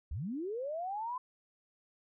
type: linear sweep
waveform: sine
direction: up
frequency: 54.4 to 1029 Hz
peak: -35 dBFS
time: 0.11-1.18 s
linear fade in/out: 5 ms
effects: none